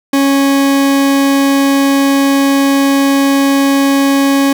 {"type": "tone", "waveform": "40% pulse", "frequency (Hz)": 276, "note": "C#4", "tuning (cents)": -7, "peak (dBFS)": -7, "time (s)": [0.13, 4.53], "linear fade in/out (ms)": 5, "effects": []}